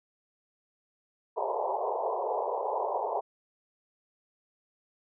white band-pass noise, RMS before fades -31 dBFS, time 1.36-3.21 s, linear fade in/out 20 ms, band 390 to 1000 Hz, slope 96 dB/octave, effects none

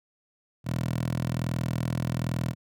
10% pulse tone with high-pass filter, 41.2 Hz, E1, in tune, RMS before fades -29 dBFS, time 0.64-2.55 s, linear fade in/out 50 ms, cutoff 120 Hz, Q 2.4, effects none

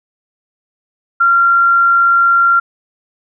sine tone, 1379 Hz, F6, 22 cents flat, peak -7 dBFS, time 1.2-2.6 s, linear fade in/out 10 ms, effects none

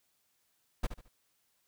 brown noise with echo, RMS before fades -30 dBFS, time 0.83-0.87 s, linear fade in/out 10 ms, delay 72 ms, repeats 3, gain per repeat -10 dB, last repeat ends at 1.086 s, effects white hiss -75 dBFS RMS until 1.67 s

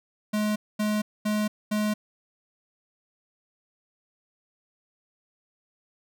square tone bursts, 211.5 Hz, G#3, 32 cents sharp, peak -24 dBFS, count 4, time 0.33-1.94 s, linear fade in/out 10 ms, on 230 ms, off 230 ms, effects none

